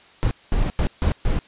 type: noise bursts at uneven times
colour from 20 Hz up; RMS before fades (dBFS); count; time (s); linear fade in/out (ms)
brown; -19; 5; 0.23-0.31 / 0.52-0.7 / 0.79-0.87 / 1.02-1.12 / 1.25-1.39; 0
effects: white hiss -50 dBFS RMS until 1.47 s + resampled to 8000 Hz